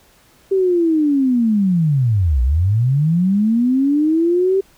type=linear two-way sweep; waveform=sine; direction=down then up; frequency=392 to 58.2 to 392 Hz; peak=-12 dBFS; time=0.51-4.61 s; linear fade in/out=10 ms; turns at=2.42 s; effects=pink hiss -52 dBFS RMS until 4.77 s